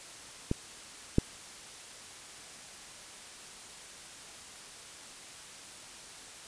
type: clicks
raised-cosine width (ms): 3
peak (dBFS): -15 / -9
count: 2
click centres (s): 0.514 / 1.184
effects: white hiss -48 dBFS RMS until 6.47 s + resampled to 22050 Hz